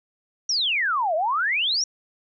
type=exponential two-way sweep; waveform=sine; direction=down then up; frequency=5920 to 607 to 5920 Hz; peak=-20 dBFS; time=0.49-1.84 s; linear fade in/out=5 ms; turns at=1.15 s; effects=none